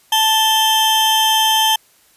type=tone pair together; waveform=40% pulse; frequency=878 / 3141 Hz; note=A5 / G7; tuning=-4 / +3 cents; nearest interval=octave + minor seventh; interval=2207 cents; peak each=-14 dBFS; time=0.12-1.76 s; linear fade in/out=5 ms; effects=white hiss -53 dBFS RMS until 2.16 s + resampled to 32000 Hz